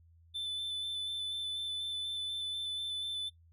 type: tone with vibrato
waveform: triangle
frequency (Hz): 3520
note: A7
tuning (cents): 0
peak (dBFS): -33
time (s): 0.34-3.3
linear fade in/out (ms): 20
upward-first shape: square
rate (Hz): 4.1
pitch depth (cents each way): 11
effects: noise-tail reverb RT60 0.1 s tail -17 dB re dry + added 83 Hz sine -59 dBFS peak until 3.52 s